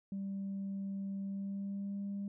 sine tone with pitch glide, 196 to 199.89 Hz, G3 to G3, 0 to +34 cents, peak -35 dBFS, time 0.12-2.28 s, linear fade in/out 2 ms, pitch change +34 cents, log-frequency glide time 1.23-2.01 s, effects tanh soft clip ceiling -34 dBFS

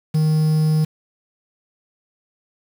triangle tone with quantisation, 155.56 Hz, D#3, in tune, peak -12 dBFS, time 0.14-0.85 s, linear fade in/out 10 ms, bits 6, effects none

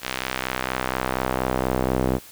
sawtooth tone with band-pass filter sweep, 64.2 Hz, C2, 32 cents flat, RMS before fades -25 dBFS, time 0.01-2.2 s, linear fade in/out 50 ms, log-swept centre 3100 to 380 Hz, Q 0.77, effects white hiss -45 dBFS RMS until 2.31 s

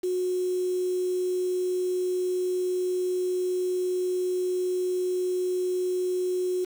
sine tone with quantisation, 364.7 Hz, F#4, 25 cents flat, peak -24 dBFS, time 0.03-6.65 s, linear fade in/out 10 ms, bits 7, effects none

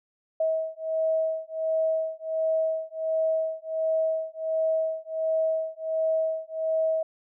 sine beating tone pair, 640 / 641.4 Hz, D#5 / E5, +49 / -48 cents, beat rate 1.4 Hz, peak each -27 dBFS, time 0.4-7.03 s, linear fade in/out 5 ms, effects none

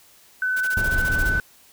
sine tone with vibrato, 1508 Hz, F#6, 32 cents sharp, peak -20 dBFS, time 0.42-1.4 s, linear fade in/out 2 ms, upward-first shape sine, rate 20 Hz, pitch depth 11 cents each way
white noise bursts, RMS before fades -35 dBFS, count 11, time 0.56-1.299 s, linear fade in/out 10 ms, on 49 ms, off 20 ms
brown noise, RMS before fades -25 dBFS, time 0.77-1.4 s, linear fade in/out 0 ms
effects white hiss -53 dBFS RMS until 1.72 s

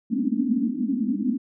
pink band-pass noise, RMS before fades -24 dBFS, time 0.1-1.38 s, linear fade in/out 20 ms, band 210 to 290 Hz, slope 96 dB/octave, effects none

